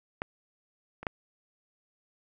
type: clicks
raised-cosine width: 0.5 ms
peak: -16 / -26 / -14 dBFS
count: 3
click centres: 0.219 / 1.03 / 1.068 s
effects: none